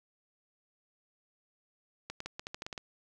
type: clicks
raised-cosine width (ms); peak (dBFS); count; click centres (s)
0.2; -22; 10; 2.1 / 2.204 / 2.26 / 2.395 / 2.469 / 2.545 / 2.621 / 2.665 / 2.728 / 2.778
effects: none